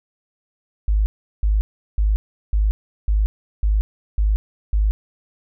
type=tone bursts; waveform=sine; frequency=51.91 Hz; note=G#1; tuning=in tune; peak=-14 dBFS; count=8; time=0.88-4.91 s; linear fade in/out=0 ms; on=180 ms; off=370 ms; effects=none